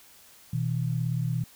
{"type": "tone pair together", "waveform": "sine", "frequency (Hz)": [123.47, 160.71], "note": ["B2", "E3"], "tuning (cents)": [0, -44], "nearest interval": "perfect fourth", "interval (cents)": 456, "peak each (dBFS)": [-27, -29], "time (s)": [0.53, 1.44], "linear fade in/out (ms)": 5, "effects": ["white hiss -54 dBFS RMS until 1.55 s"]}